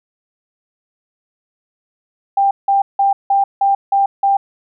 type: tone bursts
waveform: sine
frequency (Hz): 792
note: G5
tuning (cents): +18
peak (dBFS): -10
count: 7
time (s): 2.37-4.37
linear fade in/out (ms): 5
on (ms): 140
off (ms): 170
effects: none